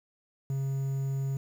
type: tone with quantisation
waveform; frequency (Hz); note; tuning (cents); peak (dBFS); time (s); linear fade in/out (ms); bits
triangle; 136; C#3; -33; -26; 0.5-1.37; 2; 9
effects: none